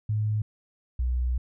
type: tone pair in turn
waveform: sine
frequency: 106.9 / 61.82 Hz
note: A2 / B1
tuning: -49 / +2 cents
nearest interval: major sixth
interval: 949 cents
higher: first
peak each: -23 dBFS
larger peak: neither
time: 0.09-0.42 / 0.99-1.38 s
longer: second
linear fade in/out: 5 ms
effects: none